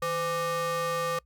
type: ring-modulated tone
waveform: square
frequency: 334.4 Hz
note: E4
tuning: 25 cents sharp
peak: -25 dBFS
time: 0.02-1.19 s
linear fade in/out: 5 ms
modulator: 845 Hz
effects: noise-tail reverb RT60 0.1 s tail -24 dB re dry + added 60 Hz sine -60 dBFS peak until 1.25 s